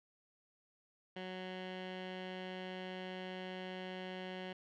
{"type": "tone with low-pass filter", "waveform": "15% pulse", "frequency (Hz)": 185, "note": "F#3", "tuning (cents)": 0, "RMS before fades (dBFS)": -45, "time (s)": [1.16, 4.53], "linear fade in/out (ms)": 5, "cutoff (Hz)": 2900, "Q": 2.5, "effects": []}